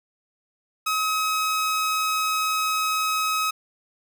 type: tone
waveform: sawtooth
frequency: 1274 Hz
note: D#6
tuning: 41 cents sharp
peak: -18 dBFS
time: 0.86-3.51 s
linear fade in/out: 10 ms
effects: none